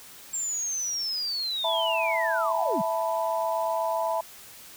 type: linear sweep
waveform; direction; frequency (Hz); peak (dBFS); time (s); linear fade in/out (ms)
sine; down; 7459 to 147.2; -27; 0.33-2.82; 10
type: chord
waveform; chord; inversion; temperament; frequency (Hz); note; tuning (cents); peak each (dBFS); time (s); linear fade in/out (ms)
sine; E suspended fourth; none; equal; 659.3 / 880 / 987.8; E5 / A5 / B5; 0 / 0 / 0; -27 / -30 / -30; 1.64-4.21; 5
effects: white hiss -47 dBFS RMS until 4.76 s